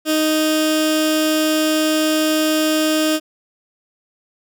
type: tone with notch filter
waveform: 15% pulse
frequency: 311.1 Hz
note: D#4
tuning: in tune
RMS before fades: -17 dBFS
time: 0.05-3.2 s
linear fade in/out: 50 ms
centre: 970 Hz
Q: 1
effects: none